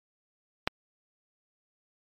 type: click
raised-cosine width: 0.3 ms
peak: -8 dBFS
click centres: 0.675 s
effects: MP3 96 kbps